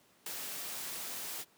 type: noise with ADSR envelope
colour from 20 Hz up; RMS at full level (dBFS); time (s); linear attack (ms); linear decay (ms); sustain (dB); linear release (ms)
white; -37; 0.26-1.45; 5; 4; -4; 43
effects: pink hiss -66 dBFS RMS until 1.57 s + high-pass 150 Hz 12 dB/octave